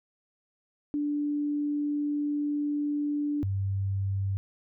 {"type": "tone pair in turn", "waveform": "sine", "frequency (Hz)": [292.8, 97.71], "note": ["D4", "G2"], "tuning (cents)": [-5, -5], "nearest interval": "octave + perfect fifth", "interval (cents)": 1900, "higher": "first", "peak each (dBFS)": -26, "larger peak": "neither", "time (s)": [[0.94, 3.43], [3.43, 4.37]], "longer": "first", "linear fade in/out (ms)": 0, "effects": []}